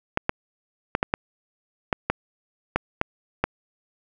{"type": "clicks", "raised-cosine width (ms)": 0.5, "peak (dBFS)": -5, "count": 10, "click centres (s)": [0.174, 0.294, 0.951, 1.029, 1.139, 1.928, 2.1, 2.76, 3.014, 3.44], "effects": []}